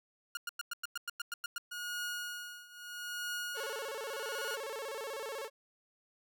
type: tone bursts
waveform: sawtooth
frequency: 1420 Hz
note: F6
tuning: 28 cents sharp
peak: -32 dBFS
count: 11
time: 0.35-1.581 s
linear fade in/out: 2 ms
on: 21 ms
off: 100 ms
type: tone with tremolo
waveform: sawtooth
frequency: 1442 Hz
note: F#6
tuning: 45 cents flat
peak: -32 dBFS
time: 1.71-4.56 s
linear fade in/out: 10 ms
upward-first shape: triangle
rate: 0.77 Hz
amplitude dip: 90%
type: tone with vibrato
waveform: sawtooth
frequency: 493.9 Hz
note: B4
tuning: in tune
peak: -35 dBFS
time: 3.54-5.5 s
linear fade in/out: 50 ms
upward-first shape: square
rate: 16 Hz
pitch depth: 190 cents each way
effects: none